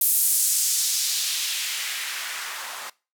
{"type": "noise with band-pass filter sweep", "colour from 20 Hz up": "blue", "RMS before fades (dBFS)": -25, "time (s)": [0.01, 2.9], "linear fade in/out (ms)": 5, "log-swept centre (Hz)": [12000, 910], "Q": 1.2, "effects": ["noise-tail reverb RT60 0.3 s tail -22 dB re dry"]}